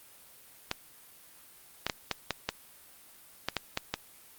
clicks, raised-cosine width 0.2 ms, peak -11 dBFS, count 10, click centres 0.714 / 1.866 / 1.898 / 2.113 / 2.307 / 2.49 / 3.486 / 3.567 / 3.774 / 3.94 s, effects white hiss -55 dBFS RMS until 4.38 s + Opus 32 kbps

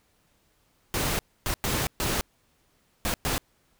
pink noise bursts at uneven times, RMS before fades -27 dBFS, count 6, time 0.94-1.19 / 1.46-1.54 / 1.64-1.87 / 2-2.21 / 3.05-3.14 / 3.25-3.38 s, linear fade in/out 0 ms, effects pink hiss -67 dBFS RMS until 3.79 s

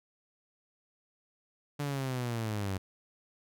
sawtooth linear sweep, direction down, 146.83 to 92.9 Hz, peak -28 dBFS, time 1.79-2.78 s, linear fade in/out 10 ms, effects none

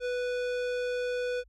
sine tone with tanh clipping, 493.9 Hz, B4, in tune, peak -31 dBFS, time 0-1.44 s, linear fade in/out 50 ms, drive 18 dB, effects added 50 Hz sine -57 dBFS peak until 1.48 s

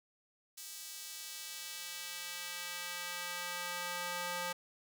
square tone with high-pass filter sweep, 176.6 Hz, F3, 20 cents sharp, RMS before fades -42 dBFS, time 0.57-4.53 s, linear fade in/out 10 ms, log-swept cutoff 5800 to 770 Hz, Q 0.72, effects none

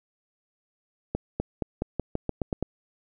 accelerating click train, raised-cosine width 2 ms, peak -13 dBFS, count 10, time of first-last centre 1.15-2.626 s, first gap 250 ms, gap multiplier 0.89, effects none

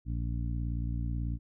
harmonic tone, 58.27 Hz, A#1, in tune, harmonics 1 / 2 / 3 / 4 / 5, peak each -32 / -35 / -42 / -44 / -45 dBFS, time 0.05-1.39 s, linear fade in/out 50 ms, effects none

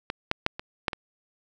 clicks, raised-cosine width 0.3 ms, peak -13 / -7 / -6 / -18 / -7 / -17 dBFS, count 6, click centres 0.101 / 0.314 / 0.464 / 0.595 / 0.882 / 0.932 s, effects none

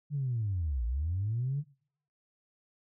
sine linear two-way sweep, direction down then up, 150 to 55 to 150 Hz, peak -28 dBFS, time 0.1-1.64 s, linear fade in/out 50 ms, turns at 0.85 s, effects noise-tail reverb RT60 0.7 s tail -26 dB re dry + tanh soft clip ceiling -24 dBFS

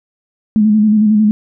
sine tone with vibrato, 213.2 Hz, G#3, 46 cents sharp, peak -7 dBFS, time 0.56-1.31 s, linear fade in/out 0 ms, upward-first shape square, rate 11 Hz, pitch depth 36 cents each way, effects none

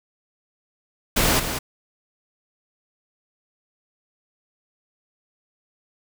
pink noise with echo, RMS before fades -19 dBFS, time 1.16-1.4 s, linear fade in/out 10 ms, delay 190 ms, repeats 1, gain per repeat -8 dB, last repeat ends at 1.59 s, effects none

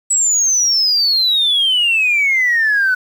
sine exponential sweep, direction down, 7902 to 1480 Hz, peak -10 dBFS, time 0.1-2.95 s, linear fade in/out 10 ms, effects tanh soft clip ceiling -8 dBFS + 7-bit

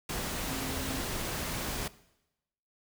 sine tone in noise, 265.5 Hz, C4, 25 cents sharp, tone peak -39 dBFS, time 0.47-1.01 s, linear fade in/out 5 ms, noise pink, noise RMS -35 dBFS, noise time 0.09-1.88 s, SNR -7 dB, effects noise-tail reverb RT60 0.9 s tail -19 dB re dry

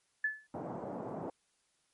sine tone with exponential decay, 1732 Hz, A6, 28 cents flat, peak -26 dBFS, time 0.24-0.47 s, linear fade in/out 5 ms, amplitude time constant 49 ms
white band-pass noise, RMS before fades -41 dBFS, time 0.54-1.3 s, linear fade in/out 2 ms, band 120 to 780 Hz, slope 24 dB/octave
effects white hiss -75 dBFS RMS until 1.93 s + MP3 48 kbps

